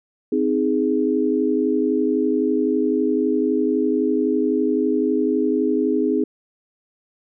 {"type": "chord", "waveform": "sine", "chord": "Ab major", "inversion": "first", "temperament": "just", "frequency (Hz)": [259.6, 311.5, 415.3], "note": ["C4", "Eb4", "Ab4"], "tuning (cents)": [-13, 2, 0], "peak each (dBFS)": -21, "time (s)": [0.32, 6.24], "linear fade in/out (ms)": 5, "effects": []}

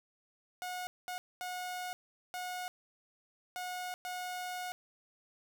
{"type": "tone bursts at uneven times", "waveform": "sawtooth", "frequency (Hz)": 726, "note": "F#5", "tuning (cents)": -33, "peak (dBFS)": -34, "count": 6, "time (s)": [[0.62, 0.87], [1.08, 1.18], [1.41, 1.93], [2.34, 2.68], [3.56, 3.94], [4.05, 4.72]], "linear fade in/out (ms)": 0, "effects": []}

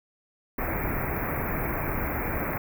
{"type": "band-stop noise", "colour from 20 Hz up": "pink", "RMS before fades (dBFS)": -29, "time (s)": [0.58, 2.58], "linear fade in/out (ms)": 5, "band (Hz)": [2400, 13000], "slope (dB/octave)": 96, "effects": []}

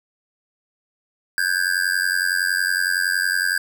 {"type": "tone with amplitude modulation", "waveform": "square", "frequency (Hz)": 1600, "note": "G6", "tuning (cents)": 35, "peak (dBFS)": -15, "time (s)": [1.38, 3.58], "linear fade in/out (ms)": 0, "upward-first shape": "sine", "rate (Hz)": 90.8, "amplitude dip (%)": 100, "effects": []}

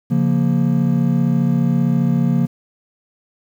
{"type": "chord", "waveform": "triangle", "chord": "Bb minor", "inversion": "first", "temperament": "just", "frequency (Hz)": [139.85, 174.81, 233.1], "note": ["Db3", "F3", "Bb3"], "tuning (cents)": [16, 2, 0], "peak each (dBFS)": -16, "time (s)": [0.1, 2.47], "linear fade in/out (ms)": 20, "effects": ["8-bit"]}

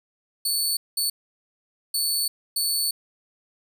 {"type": "tone bursts at uneven times", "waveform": "20% pulse", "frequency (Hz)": 4461, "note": "C#8", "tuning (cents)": 10, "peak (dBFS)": -16, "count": 4, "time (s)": [[0.45, 0.77], [0.97, 1.1], [1.94, 2.28], [2.56, 2.91]], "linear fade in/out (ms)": 5, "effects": []}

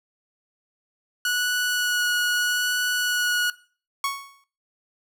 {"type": "tone with vibrato", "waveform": "sawtooth", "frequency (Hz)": 1466, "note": "F#6", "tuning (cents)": -16, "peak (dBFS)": -18, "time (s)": [1.25, 3.5], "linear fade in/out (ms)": 2, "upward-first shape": "sine", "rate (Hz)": 0.79, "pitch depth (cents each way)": 11}
{"type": "tone with exponential decay", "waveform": "sawtooth", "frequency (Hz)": 1108.7, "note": "C#6", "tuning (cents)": 0, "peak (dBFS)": -17, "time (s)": [4.04, 4.44], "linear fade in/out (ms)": 2, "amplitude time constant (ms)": 85}
{"effects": ["noise-tail reverb RT60 0.4 s tail -18 dB re dry"]}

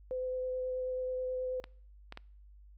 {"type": "tone with vibrato", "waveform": "sine", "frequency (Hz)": 510, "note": "C5", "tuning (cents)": -44, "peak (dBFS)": -33, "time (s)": [0.11, 1.6], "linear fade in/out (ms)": 0, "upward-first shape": "sine", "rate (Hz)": 9.3, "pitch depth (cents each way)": 9}
{"type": "clicks", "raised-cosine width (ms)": 0.3, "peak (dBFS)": -27, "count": 3, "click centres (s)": [1.641, 2.124, 2.174]}
{"effects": ["noise-tail reverb RT60 0.6 s tail -26 dB re dry", "added 50 Hz sine -53 dBFS peak until 2.77 s"]}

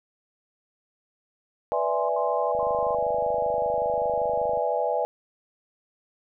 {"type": "chord", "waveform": "sine", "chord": "E dominant seventh", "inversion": "second", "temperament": "equal", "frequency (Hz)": [493.9, 587.3, 659.3, 830.6], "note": ["B4", "D5", "E5", "G#5"], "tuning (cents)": [0, 0, 0, 0], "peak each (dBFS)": -28, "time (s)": [1.72, 5.05], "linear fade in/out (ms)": 0}
{"type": "tone bursts", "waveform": "sine", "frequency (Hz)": 1046.5, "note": "C6", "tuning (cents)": 0, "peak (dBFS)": -31, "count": 3, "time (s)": [1.73, 2.952], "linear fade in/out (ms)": 5, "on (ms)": 360, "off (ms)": 71}
{"type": "click train", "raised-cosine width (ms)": 3, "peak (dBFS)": -31, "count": 52, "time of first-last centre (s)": [2.55, 4.574], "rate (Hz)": 25.2}
{"effects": []}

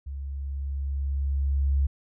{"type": "tone with level ramp", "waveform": "sine", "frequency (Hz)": 69.1, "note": "C#2", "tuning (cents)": -5, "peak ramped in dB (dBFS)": [-32, -19], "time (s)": [0.06, 1.87], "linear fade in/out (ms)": 10, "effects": []}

